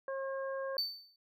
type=harmonic tone; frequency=539 Hz; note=C#5; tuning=49 cents flat; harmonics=1 / 2 / 3; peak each=-36 / -44 / -46 dBFS; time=0.08-0.77 s; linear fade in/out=2 ms
type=tone with exponential decay; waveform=triangle; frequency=4546 Hz; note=C#8; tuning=43 cents sharp; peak=-27 dBFS; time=0.78-1.16 s; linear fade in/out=2 ms; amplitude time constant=82 ms
effects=none